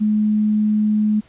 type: tone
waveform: sine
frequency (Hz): 212.5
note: G#3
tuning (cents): +40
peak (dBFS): -14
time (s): 0-1.21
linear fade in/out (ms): 20
effects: pink hiss -53 dBFS RMS until 1.28 s + resampled to 8000 Hz